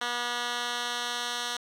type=tone with band-pass filter sweep; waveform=10% pulse; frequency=241.6 Hz; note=B3; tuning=38 cents flat; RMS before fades=-32 dBFS; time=0.01-1.57 s; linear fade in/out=5 ms; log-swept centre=2600 to 4000 Hz; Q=0.93; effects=10-bit